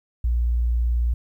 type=tone; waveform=sine; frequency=59.2 Hz; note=A#1; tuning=27 cents sharp; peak=-18 dBFS; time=0.24-1.14 s; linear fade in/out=5 ms; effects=10-bit